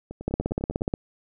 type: two click trains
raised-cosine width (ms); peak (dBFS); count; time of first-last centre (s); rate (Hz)
2; -23 / -11; 8 / 12; 0.11-0.81 / 0.28-0.939; 10 / 16.7
effects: none